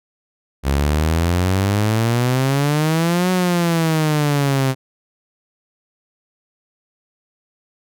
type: exponential two-way sweep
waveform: sawtooth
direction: up then down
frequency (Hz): 67.1 to 185 to 130.4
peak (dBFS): -11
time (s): 0.63-4.75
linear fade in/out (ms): 50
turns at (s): 3.31
effects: none